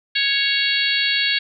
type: harmonic tone with a mistuned harmonic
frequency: 554.4 Hz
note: C#5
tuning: in tune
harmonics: 3 / 4 / 5 / 6 / 7 / 8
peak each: -24 / -24 / -24 / -24 / -24 / -24 dBFS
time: 0.15-1.39 s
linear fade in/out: 10 ms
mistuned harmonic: 7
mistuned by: -20 cents
effects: none